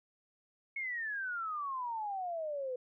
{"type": "exponential sweep", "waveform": "sine", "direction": "down", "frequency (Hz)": [2204, 493.9], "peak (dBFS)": -35, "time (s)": [0.76, 2.76], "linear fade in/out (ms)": 5, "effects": []}